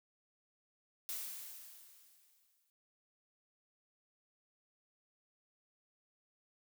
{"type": "noise with exponential decay", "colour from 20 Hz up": "blue", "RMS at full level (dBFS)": -40, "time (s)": [1.09, 2.7], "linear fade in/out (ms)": 0, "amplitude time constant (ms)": 350, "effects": []}